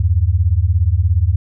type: beating tone pair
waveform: sine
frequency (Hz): 79 / 96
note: D#2 / G2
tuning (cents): +27 / -36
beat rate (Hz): 17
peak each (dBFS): -14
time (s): 0-1.36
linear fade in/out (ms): 5
effects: none